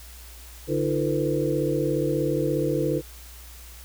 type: tone cluster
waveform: sine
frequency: 144.1 / 308.1 / 345 / 450.3 / 505 Hz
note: D3 / D#4 / F4 / A4 / B4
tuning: -33 / -17 / -21 / +40 / +39 cents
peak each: -28 dBFS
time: 0.67-3.02 s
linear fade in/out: 50 ms
effects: added 60 Hz sine -43 dBFS peak until 3.84 s + white hiss -47 dBFS RMS until 3.84 s